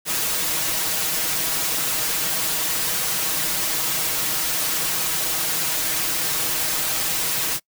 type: noise with comb filter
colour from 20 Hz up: white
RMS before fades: -23 dBFS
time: 0.05-7.6 s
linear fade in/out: 50 ms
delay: 6.3 ms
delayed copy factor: +0.9
effects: noise-tail reverb RT60 0.1 s tail -25 dB re dry